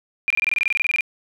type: tone bursts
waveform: sine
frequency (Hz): 2400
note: D7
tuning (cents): +37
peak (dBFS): -16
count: 16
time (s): 0.28-1.008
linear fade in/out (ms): 0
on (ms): 23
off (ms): 24
effects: none